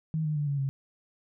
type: tone with pitch steps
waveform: sine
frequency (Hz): 158.2 / 152.46 / 146.93 / 141.59 / 136.45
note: D#3 / D#3 / D3 / C#3 / C#3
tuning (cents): +29 / -35 / +1 / +37 / -27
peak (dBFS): -26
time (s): 0.14-0.69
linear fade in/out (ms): 0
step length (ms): 110
effects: none